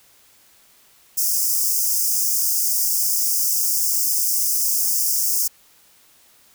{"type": "high-pass noise", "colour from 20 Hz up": "white", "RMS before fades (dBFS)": -20, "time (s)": [1.17, 5.48], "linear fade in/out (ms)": 10, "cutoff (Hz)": 5000, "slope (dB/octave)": 96, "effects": ["white hiss -54 dBFS RMS until 6.54 s"]}